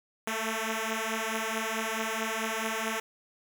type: beating tone pair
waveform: 5% pulse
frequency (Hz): 220 / 224.6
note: A3 / A3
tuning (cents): 0 / +36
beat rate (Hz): 4.6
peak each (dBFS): -21 / -22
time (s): 0.27-3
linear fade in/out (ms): 5
effects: 9-bit